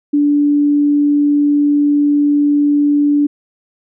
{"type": "tone", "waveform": "sine", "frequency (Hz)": 290.8, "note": "D4", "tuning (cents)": -17, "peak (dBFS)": -9, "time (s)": [0.13, 3.27], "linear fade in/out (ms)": 10, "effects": []}